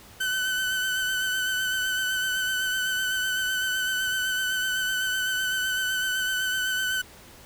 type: tone with vibrato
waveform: 30% pulse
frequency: 1515 Hz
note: F#6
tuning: 40 cents sharp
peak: -22 dBFS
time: 0.2-7.02 s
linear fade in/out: 10 ms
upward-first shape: sine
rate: 7.9 Hz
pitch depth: 27 cents each way
effects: pink hiss -49 dBFS RMS until 7.45 s